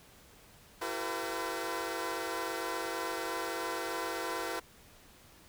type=tone cluster; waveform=15% pulse; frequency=336.3 / 385.4 / 457.4 / 506 Hz; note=E4 / G4 / A#4 / B4; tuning=+35 / -29 / -33 / +42 cents; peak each=-33 / -35 / -34 / -33 dBFS; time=0.81-4.6 s; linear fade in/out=10 ms; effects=pink hiss -58 dBFS RMS until 5.48 s